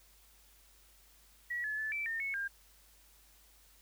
sine tone with pitch steps, 1926 / 1717 / 1742 / 2327 / 1820 / 2201 / 1603 Hz, B6 / A6 / A6 / D7 / A#6 / C#7 / G6, -44 / -43 / -18 / -17 / -42 / -13 / +38 cents, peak -34 dBFS, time 1.5-2.48 s, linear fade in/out 10 ms, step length 140 ms, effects added 50 Hz sine -65 dBFS peak until 3.81 s + white hiss -64 dBFS RMS until 3.81 s

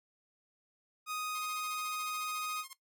sawtooth tone, 1247 Hz, D#6, 3 cents sharp, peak -32 dBFS, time 1.06-2.65 s, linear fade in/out 50 ms
5% pulse tone with tremolo, 1065 Hz, C6, 30 cents sharp, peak -32 dBFS, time 1.35-2.73 s, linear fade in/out 0 ms, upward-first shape sine, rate 14 Hz, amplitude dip 90%
effects noise-tail reverb RT60 0.1 s tail -17 dB re dry

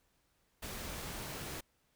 pink noise, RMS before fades -43 dBFS, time 0.62-1.61 s, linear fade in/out 10 ms, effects pink hiss -75 dBFS RMS until 1.95 s

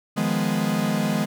45% pulse chord, F half-diminished seventh, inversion third, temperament equal, 155.56 / 174.61 / 207.7 / 246.9 Hz, Eb3 / F3 / Ab3 / Cb4, 0 / 0 / 0 / 0 cents, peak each -28 / -28 / -24 / -28 dBFS, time 0.16-1.26 s, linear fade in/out 20 ms, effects none

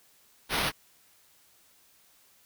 white noise with sample-and-hold, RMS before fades -28 dBFS, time 0.49-0.72 s, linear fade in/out 50 ms, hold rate 7350 Hz, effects white hiss -62 dBFS RMS until 2.45 s

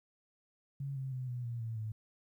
sine tone with pitch steps, 138.59 / 133.17 / 127.97 / 122.97 / 118.17 / 113.55 / 109.11 Hz, C#3 / C3 / C3 / B2 / A#2 / A#2 / A2, 0 / +31 / -38 / -7 / +24 / -45 / -14 cents, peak -36 dBFS, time 0.8-1.92 s, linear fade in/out 5 ms, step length 160 ms, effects 12-bit

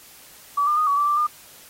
sine tone with pitch steps, 1147 / 1200 / 1235 / 1132 / 1165 / 1176 / 1209 Hz, D6 / D6 / D#6 / C#6 / D6 / D6 / D6, -41 / +37 / -13 / +36 / -14 / +2 / +50 cents, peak -17 dBFS, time 0.57-1.27 s, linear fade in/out 10 ms, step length 100 ms, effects white hiss -47 dBFS RMS until 1.69 s + AAC 48 kbps

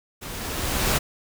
pink noise with level ramp, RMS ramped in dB -36 to -20 dBFS, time 0.21-0.99 s, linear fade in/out 20 ms, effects none

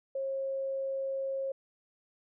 sine tone, 540 Hz, C#5, 45 cents flat, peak -31 dBFS, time 0.15-1.52 s, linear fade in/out 5 ms, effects none

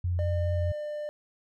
sine tone with vibrato, 88 Hz, F2, 14 cents sharp, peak -25 dBFS, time 0.04-0.72 s, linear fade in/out 5 ms, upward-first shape sine, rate 4.7 Hz, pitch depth 19 cents each way
triangle tone with pitch glide, 602 to 596.8 Hz, D5 to D5, +43 to +28 cents, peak -30 dBFS, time 0.19-1.09 s, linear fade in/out 0 ms, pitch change -15 cents, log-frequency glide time 0.52-0.95 s
effects none

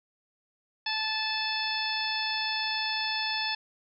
harmonic tone, 873 Hz, A5, 14 cents flat, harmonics 1 / 2 / 3 / 4 / 5 / 6, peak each -35 / -35 / -35 / -35 / -35 / -35 dBFS, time 0.86-3.55 s, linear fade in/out 5 ms, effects none

